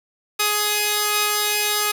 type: tone pair together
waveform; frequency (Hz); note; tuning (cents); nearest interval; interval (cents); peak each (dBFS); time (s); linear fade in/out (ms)
5% pulse; 418.1 / 1253; G#4 / D#6; +12 / +12; octave + perfect fifth; 1900; -10; 0.39-1.92; 10
effects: none